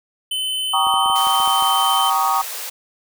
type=tone with pitch glide; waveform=square; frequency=3042 to 3084 Hz; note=F#7 to G7; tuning=+47 to -29 cents; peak=-21 dBFS; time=0.31-2.1 s; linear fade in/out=5 ms; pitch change=+24 cents; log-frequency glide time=0.68-1.34 s
type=chord; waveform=sine; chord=Eb dominant seventh; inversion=first; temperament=just; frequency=777.8 / 933.4 / 1120.1 / 1244.5 Hz; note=G5 / Bb5 / Db6 / Eb6; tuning=-14 / +2 / +18 / 0 cents; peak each=-21 dBFS; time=0.73-2.42 s; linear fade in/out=10 ms
type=clicks; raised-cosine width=1 ms; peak=-21 dBFS; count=8; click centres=0.869 / 0.94 / 1.06 / 1.1 / 1.27 / 1.402 / 1.476 / 1.624 s
type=high-pass noise; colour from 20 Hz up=white; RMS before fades=-29 dBFS; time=1.15-2.7 s; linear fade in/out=10 ms; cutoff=440 Hz; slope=96 dB/octave
effects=none